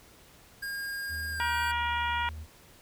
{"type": "tone with pitch glide", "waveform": "square", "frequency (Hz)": [1618, 1540.5], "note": ["G#6", "G6"], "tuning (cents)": [-46, -31], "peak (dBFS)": -34, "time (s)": [0.62, 1.72], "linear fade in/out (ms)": 10, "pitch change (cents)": -85, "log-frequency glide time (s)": [1.31, 1.53]}
{"type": "tone", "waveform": "triangle", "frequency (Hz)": 77.78, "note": "D#2", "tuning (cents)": 0, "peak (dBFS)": -36, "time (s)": [1.08, 2.47], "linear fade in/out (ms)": 50}
{"type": "harmonic tone", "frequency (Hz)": 476.2, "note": "A#4", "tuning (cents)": 37, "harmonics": [2, 3, 4, 5, 6, 7], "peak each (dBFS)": [-30, -34, -36, -38, -40, -41], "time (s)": [1.4, 2.29], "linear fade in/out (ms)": 0}
{"effects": ["pink hiss -56 dBFS RMS until 2.81 s"]}